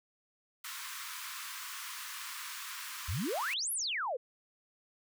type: high-pass noise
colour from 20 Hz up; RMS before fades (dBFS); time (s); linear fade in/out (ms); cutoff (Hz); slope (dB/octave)
pink; -43; 0.64-3.54; 5; 980; 96
type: exponential two-way sweep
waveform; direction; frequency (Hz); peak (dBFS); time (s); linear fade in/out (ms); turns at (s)
sine; up then down; 69.3 to 11790 to 454.7; -32; 3.08-4.17; 10; 3.72
effects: none